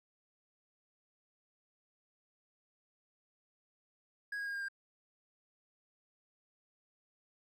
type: tone with pitch steps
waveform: triangle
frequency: 1653 / 1638.7 / 1624.6 / 1610.6 / 1596.7 Hz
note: G#6 / G#6 / G#6 / G6 / G6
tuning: -9 / -24 / -39 / +46 / +31 cents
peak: -35 dBFS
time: 4.32-4.685 s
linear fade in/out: 5 ms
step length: 73 ms
effects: none